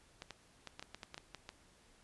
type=clicks; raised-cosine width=0.2 ms; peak=-28 dBFS; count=11; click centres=0.221 / 0.307 / 0.673 / 0.795 / 0.826 / 0.946 / 1.032 / 1.144 / 1.179 / 1.347 / 1.491 s; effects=pink hiss -66 dBFS RMS until 2.03 s + resampled to 24000 Hz